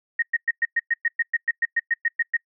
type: tone bursts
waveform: sine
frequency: 1864.7 Hz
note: A#6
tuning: in tune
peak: -18 dBFS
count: 16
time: 0.19-2.368 s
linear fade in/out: 5 ms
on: 33 ms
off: 110 ms
effects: noise-tail reverb RT60 0.1 s tail -25 dB re dry